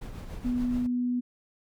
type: noise with tremolo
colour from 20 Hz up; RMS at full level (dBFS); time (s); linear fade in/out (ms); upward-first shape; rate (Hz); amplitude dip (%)
brown; -36; 0.01-0.87; 10; triangle; 7; 50
type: tone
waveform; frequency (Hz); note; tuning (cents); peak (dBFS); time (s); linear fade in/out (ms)
sine; 246.2; B3; -5; -25; 0.44-1.21; 20
effects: none